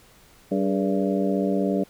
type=harmonic tone with a mistuned harmonic; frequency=96.7 Hz; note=G2; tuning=23 cents flat; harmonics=2 / 3 / 4 / 5 / 6 / 7; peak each=-24 / -26 / -28 / -31 / -29 / -34 dBFS; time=0.51-1.84 s; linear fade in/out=10 ms; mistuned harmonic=4; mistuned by=+96 cents; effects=pink hiss -54 dBFS RMS until 1.89 s